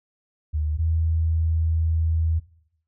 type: tone pair in turn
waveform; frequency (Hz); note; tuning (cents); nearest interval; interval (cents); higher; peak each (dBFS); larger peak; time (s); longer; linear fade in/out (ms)
sine; 76.2 / 81.03; D#2 / E2; -36 / -29; minor second; 107; second; -21 / -19; second; 0.53-0.78 / 0.78-2.4; second; 20
effects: noise-tail reverb RT60 0.7 s tail -19 dB re dry